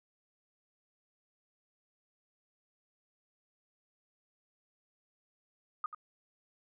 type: tone with echo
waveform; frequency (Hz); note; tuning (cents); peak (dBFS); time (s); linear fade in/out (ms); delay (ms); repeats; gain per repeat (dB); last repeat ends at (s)
sine; 1236; D#6; -12; -31; 5.84-5.86; 2; 87; 1; -10; 5.947
effects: none